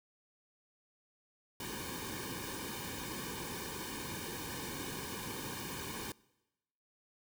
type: noise with comb filter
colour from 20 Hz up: pink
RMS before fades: -42 dBFS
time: 1.6-6.12 s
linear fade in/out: 2 ms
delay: 1.5 ms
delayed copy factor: -0.95
effects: noise-tail reverb RT60 1.0 s tail -23 dB re dry